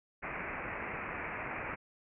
white low-pass noise, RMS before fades -40 dBFS, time 0.22-1.76 s, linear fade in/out 20 ms, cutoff 2500 Hz, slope 96 dB/octave, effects none

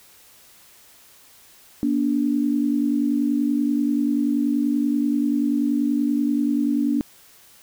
sine tone pair together, 239.1 / 289.5 Hz, A#3 / D4, +44 / -25 cents, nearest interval minor third, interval 331 cents, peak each -22 / -20 dBFS, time 1.83-7.01 s, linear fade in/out 0 ms, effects white hiss -51 dBFS RMS until 7.62 s

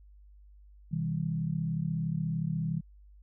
sine tone cluster, 127.4 / 161.2 / 198.2 Hz, C3 / E3 / G3, -46 / -38 / +19 cents, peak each -36 / -30 / -37 dBFS, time 0.91-2.81 s, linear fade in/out 20 ms, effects added 50 Hz sine -52 dBFS peak until 3.22 s

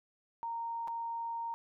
sine tone with dropouts, 926 Hz, A#5, 12 cents flat, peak -35 dBFS, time 0.43-1.54 s, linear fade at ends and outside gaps 0 ms, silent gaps 0.875-0.881 s, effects none

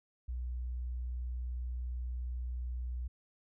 sine tone, 61.4 Hz, B1, 9 cents flat, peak -35 dBFS, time 0.28-3.08 s, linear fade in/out 10 ms, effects none

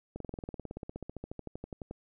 slowing click train, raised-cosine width 2 ms, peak -26 dBFS, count 28, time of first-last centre 0.16-1.911 s, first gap 43 ms, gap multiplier 1.03, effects none

